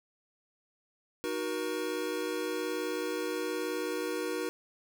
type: chord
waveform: square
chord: D# minor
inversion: none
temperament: equal with one note detuned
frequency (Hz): 311.1 / 370 / 475.7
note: D#4 / F#4 / A#4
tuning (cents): 0 / 0 / +35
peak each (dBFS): -38 / -37 / -36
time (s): 1.24-4.49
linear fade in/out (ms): 0
effects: none